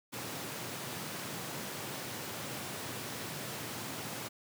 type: high-pass noise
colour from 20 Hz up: pink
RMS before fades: -41 dBFS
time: 0.12-4.29 s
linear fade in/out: 20 ms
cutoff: 100 Hz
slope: 48 dB/octave
effects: none